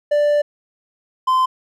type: tone pair in turn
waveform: triangle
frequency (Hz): 588 / 1032.5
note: D5 / C6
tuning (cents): +2 / -23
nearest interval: minor seventh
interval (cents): 975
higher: second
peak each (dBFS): -11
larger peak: neither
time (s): 0.11-0.42 / 1.27-1.46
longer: first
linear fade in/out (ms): 10
effects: none